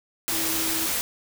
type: tone in noise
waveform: sine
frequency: 324.3 Hz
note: E4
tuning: 28 cents flat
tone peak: -32 dBFS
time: 0.32-0.86 s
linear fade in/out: 0 ms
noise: white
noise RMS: -26 dBFS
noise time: 0.28-1.01 s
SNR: -9 dB
effects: none